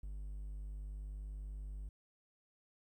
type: tone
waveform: triangle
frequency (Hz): 50.2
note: G1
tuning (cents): +42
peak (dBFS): -40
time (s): 0.03-1.89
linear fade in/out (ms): 5
effects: 13-bit